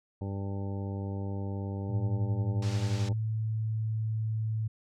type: harmonic tone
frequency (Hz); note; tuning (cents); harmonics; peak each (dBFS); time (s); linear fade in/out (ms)
98.7; G2; +12; 1 / 2 / 3 / 4 / 5 / 6 / 8 / 9; -33 / -39 / -43 / -45 / -47 / -49 / -51 / -52; 0.21-3.13; 5
type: tone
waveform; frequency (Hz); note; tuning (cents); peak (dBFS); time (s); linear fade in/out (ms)
sine; 110; A2; 0; -28; 1.89-4.68; 10
type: low-pass noise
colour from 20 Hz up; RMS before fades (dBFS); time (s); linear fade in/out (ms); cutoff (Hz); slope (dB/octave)
white; -45; 2.62-3.09; 5; 6200; 24
effects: none